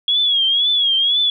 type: tone with vibrato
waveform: sine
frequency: 3322 Hz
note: G#7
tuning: in tune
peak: -13 dBFS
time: 0.08-1.3 s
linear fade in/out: 2 ms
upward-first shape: triangle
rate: 2 Hz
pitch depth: 110 cents each way
effects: none